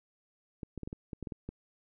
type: clicks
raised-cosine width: 3 ms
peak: -26 dBFS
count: 10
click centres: 0.632 / 0.777 / 0.833 / 0.875 / 0.929 / 1.132 / 1.227 / 1.272 / 1.322 / 1.49 s
effects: none